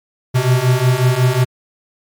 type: beating tone pair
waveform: square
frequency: 123.47 / 128.97 Hz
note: B2 / C3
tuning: 0 / -25 cents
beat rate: 5.5 Hz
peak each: -16 / -14 dBFS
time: 0.34-1.45 s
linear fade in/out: 20 ms
effects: MP3 96 kbps